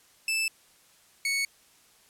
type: tone pair in turn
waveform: sawtooth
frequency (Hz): 2637 / 2217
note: E7 / C#7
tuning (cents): 0 / 0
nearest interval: minor third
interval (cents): 300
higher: first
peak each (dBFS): -22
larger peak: neither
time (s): 0.28-0.48 / 1.25-1.45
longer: neither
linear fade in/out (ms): 2
effects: white hiss -60 dBFS RMS until 2.09 s + low-pass 12000 Hz 12 dB/octave